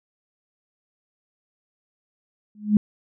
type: tone with exponential growth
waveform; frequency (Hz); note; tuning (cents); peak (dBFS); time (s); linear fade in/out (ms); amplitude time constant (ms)
sine; 209.8; G#3; +18; -9; 2.55-2.77; 2; 46
effects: none